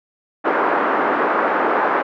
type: band-pass noise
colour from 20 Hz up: white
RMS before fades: -18 dBFS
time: 0.44-2.03 s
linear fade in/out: 20 ms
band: 270 to 1400 Hz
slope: 24 dB/octave
effects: none